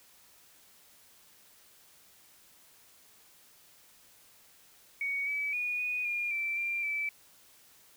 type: tone with pitch steps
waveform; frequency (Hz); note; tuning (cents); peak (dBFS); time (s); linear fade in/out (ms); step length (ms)
sine; 2239 / 2291 / 2454 / 2474 / 2417 / 2338 / 2375 / 2316; C#7 / D7 / D#7 / D#7 / D7 / D7 / D7 / D7; +17 / -44 / -25 / -10 / +49 / -8 / +19 / -25; -30; 5.01-7.09; 2; 260
effects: white hiss -60 dBFS RMS until 7.96 s